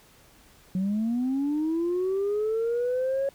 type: linear sweep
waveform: sine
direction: up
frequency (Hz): 181.5 to 554.4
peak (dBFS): -22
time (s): 0.75-3.29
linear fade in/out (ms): 2
effects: tanh soft clip ceiling -21 dBFS + pink hiss -56 dBFS RMS until 3.34 s